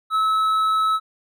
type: tone with hard clipping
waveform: triangle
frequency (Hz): 1297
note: E6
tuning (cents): -28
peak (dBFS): -18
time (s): 0.1-1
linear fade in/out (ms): 50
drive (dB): 8
effects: none